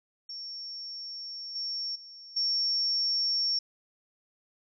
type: tone with level steps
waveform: sine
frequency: 5480 Hz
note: F8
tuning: 34 cents flat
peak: -37 / -31 / -45 / -25 dBFS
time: 0.29-3.59 s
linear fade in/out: 5 ms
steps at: 1.55 / 1.95 / 2.36 s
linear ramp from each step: 10 ms
effects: none